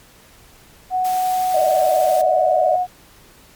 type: tone with pitch glide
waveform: sine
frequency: 740 to 727.7 Hz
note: F#5 to F#5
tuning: 0 to -29 cents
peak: -16 dBFS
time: 0.9-2.87 s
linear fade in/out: 50 ms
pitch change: -29 cents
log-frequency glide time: 1.72-2.71 s
type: noise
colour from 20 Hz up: white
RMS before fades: -33 dBFS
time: 1.04-2.22 s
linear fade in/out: 10 ms
type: tone with vibrato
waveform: sine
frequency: 622.3 Hz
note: D#5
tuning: in tune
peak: -15 dBFS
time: 1.54-2.76 s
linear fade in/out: 5 ms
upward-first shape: square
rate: 20 Hz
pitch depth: 72 cents each way
effects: pink hiss -48 dBFS RMS until 3.55 s + MP3 96 kbps

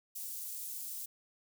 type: high-pass noise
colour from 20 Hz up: white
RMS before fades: -42 dBFS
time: 0.15-1.06 s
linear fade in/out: 10 ms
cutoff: 7900 Hz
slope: 12 dB/octave
effects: none

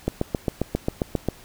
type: click train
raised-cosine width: 2 ms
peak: -8 dBFS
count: 10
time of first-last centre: 0.08-1.286 s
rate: 7.46 Hz
effects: pink hiss -48 dBFS RMS until 1.44 s

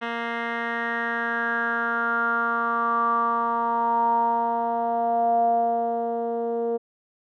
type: tone with low-pass filter sweep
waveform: 10% pulse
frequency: 233.1 Hz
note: A#3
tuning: in tune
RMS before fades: -24 dBFS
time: 0.01-6.78 s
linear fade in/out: 20 ms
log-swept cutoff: 2300 to 520 Hz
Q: 8
effects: none

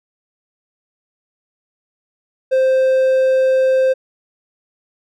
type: tone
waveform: triangle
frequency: 523.3 Hz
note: C5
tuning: in tune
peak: -9 dBFS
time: 2.51-3.94 s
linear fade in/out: 20 ms
effects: none

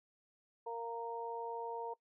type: harmonic tone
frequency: 232 Hz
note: A#3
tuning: 8 cents flat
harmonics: 2 / 3 / 4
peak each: -42 / -49 / -42 dBFS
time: 0.66-1.94 s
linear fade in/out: 10 ms
effects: noise-tail reverb RT60 0.1 s tail -21 dB re dry

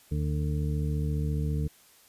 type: harmonic tone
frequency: 74.6 Hz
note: D2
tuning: 28 cents sharp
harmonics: 1 / 2 / 3 / 4 / 6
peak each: -29 / -29 / -39 / -40 / -41 dBFS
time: 0.11-1.68 s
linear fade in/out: 10 ms
effects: white hiss -58 dBFS RMS until 2.08 s + resampled to 32000 Hz

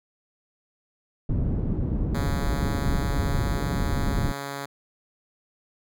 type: low-pass noise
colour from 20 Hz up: pink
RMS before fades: -25 dBFS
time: 1.29-4.32 s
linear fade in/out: 5 ms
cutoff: 250 Hz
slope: 12 dB/octave
type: tone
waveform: 5% pulse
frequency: 140 Hz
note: C#3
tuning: 18 cents sharp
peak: -20 dBFS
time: 2.14-4.66 s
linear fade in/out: 10 ms
effects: none

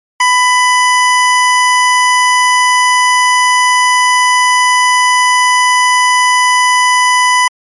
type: tone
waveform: 25% pulse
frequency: 996 Hz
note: B5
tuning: 14 cents sharp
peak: -3 dBFS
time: 0.2-7.48 s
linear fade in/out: 5 ms
effects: MP3 48 kbps

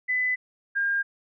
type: tone pair in turn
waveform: sine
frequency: 2005 / 1609.7 Hz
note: B6 / G6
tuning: +26 / +45 cents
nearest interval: major third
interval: 381 cents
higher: first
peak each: -22 dBFS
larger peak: neither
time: 0.08-0.36 / 0.75-1.03 s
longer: neither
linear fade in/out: 20 ms
effects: none

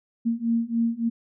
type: beating tone pair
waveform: sine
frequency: 229.3 / 232.8 Hz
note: A#3 / A#3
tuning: -28 / -2 cents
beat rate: 3.5 Hz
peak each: -25 / -24 dBFS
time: 0.25-1.1 s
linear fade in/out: 20 ms
effects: none

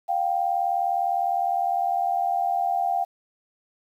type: tone pair together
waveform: sine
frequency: 704.2 / 784 Hz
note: F5 / G5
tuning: +14 / 0 cents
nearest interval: major second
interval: 186 cents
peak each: -24 dBFS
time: 0.08-3.05 s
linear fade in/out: 20 ms
effects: 9-bit

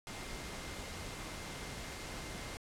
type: tone in noise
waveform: sine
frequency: 2100 Hz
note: C7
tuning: 6 cents sharp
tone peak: -55 dBFS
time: 0.07-2.57 s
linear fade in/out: 0 ms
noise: pink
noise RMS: -44 dBFS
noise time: 0.07-2.57 s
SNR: -14 dB
effects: low-pass 9000 Hz 12 dB/octave

